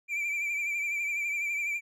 triangle tone with vibrato, 2343 Hz, D7, 5 cents flat, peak -27 dBFS, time 0.08-1.81 s, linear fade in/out 50 ms, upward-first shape triangle, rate 12 Hz, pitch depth 57 cents each way, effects none

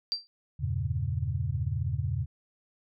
sine tone with exponential decay, 4699 Hz, D8, in tune, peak -23 dBFS, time 0.12-0.27 s, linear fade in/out 0 ms, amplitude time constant 32 ms
sine chord, E diminished seventh, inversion none, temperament equal, 82.41 / 98 / 116.54 / 138.59 Hz, E2 / G2 / Bb2 / Db3, 0 / 0 / 0 / 0 cents, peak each -33 dBFS, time 0.59-2.26 s, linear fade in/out 20 ms
effects none

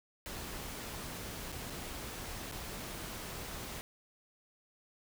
pink noise with dropouts, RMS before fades -43 dBFS, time 0.26-3.81 s, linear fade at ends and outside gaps 0 ms, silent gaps 1.519-1.525 / 1.699-1.703 / 2.514-2.522 s, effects none

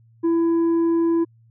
sine tone with tanh clipping, 333.5 Hz, E4, 20 cents sharp, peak -17 dBFS, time 0.23-1.25 s, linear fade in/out 20 ms, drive 4 dB, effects added 114 Hz sine -51 dBFS peak until 1.5 s

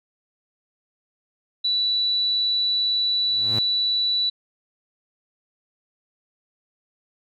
sine tone, 3951 Hz, B7, in tune, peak -19 dBFS, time 1.64-4.3 s, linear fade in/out 10 ms
sawtooth tone with exponential growth, 111.1 Hz, A2, 17 cents sharp, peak -20 dBFS, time 3.22-3.59 s, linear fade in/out 5 ms, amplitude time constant 79 ms
effects none

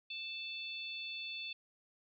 harmonic tone, 880 Hz, A5, in tune, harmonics 3 / 4 / 5, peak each -43 / -45 / -49 dBFS, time 0.1-1.53 s, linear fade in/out 5 ms, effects none

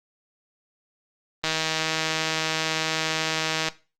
click train, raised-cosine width 0.2 ms, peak -7 dBFS, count 358, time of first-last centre 1.44-3.685 s, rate 159 Hz, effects noise-tail reverb RT60 0.3 s tail -17 dB re dry + Opus 24 kbps

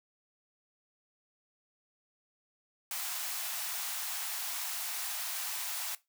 white high-pass noise, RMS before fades -37 dBFS, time 2.91-5.95 s, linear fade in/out 2 ms, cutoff 650 Hz, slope 96 dB/octave, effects noise-tail reverb RT60 0.2 s tail -18 dB re dry

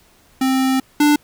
square tone pair in turn, 263 / 295.2 Hz, C4 / D4, +9 / +9 cents, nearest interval major second, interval 200 cents, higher second, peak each -15 / -11 dBFS, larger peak second, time 0.41-0.8 / 1-1.16 s, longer first, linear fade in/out 5 ms, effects pink hiss -53 dBFS RMS until 1.23 s

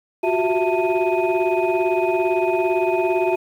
sine tone cluster, 360.4 / 378.1 / 661 / 890 / 2495 Hz, F#4 / F#4 / E5 / A5 / D#7, -45 / +38 / +5 / +20 / +4 cents, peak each -20 / -22 / -22 / -25 / -28 dBFS, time 0.23-3.36 s, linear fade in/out 10 ms, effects tanh soft clip ceiling -9 dBFS + 8-bit

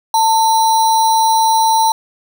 sine tone with sample-and-hold, 892 Hz, A5, 23 cents sharp, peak -9 dBFS, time 0.14-1.92 s, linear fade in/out 2 ms, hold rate 4900 Hz, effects none

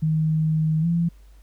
sine tone with pitch glide, 157 to 169.24 Hz, D#3 to E3, +16 to +46 cents, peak -18 dBFS, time 0.02-1.09 s, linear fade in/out 10 ms, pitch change +130 cents, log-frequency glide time 0.81-0.86 s, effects added 50 Hz sine -46 dBFS peak until 1.42 s + pink hiss -62 dBFS RMS until 1.42 s

